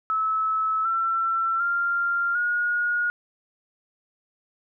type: tone with pitch steps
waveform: sine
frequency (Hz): 1300 / 1345.1 / 1391.7 / 1439.9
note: E6 / E6 / F6 / F#6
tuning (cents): -24 / +35 / -6 / -48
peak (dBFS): -21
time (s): 0.1-3.1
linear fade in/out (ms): 0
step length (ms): 750
effects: none